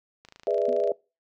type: click train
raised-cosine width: 0.2 ms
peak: -30 dBFS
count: 18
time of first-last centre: 0.25-0.875 s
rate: 27.2 Hz
type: chord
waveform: sine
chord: E dominant seventh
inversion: first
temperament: just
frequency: 412 / 494.4 / 593.3 / 659.3 Hz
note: G#4 / B4 / D5 / E5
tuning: -14 / +2 / +18 / 0 cents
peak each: -27 dBFS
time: 0.47-0.92 s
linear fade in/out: 2 ms
type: tone with exponential decay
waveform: sine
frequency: 249 Hz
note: B3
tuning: 14 cents sharp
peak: -30 dBFS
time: 0.68-0.9 s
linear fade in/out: 5 ms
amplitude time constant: 46 ms
effects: noise-tail reverb RT60 0.3 s tail -25 dB re dry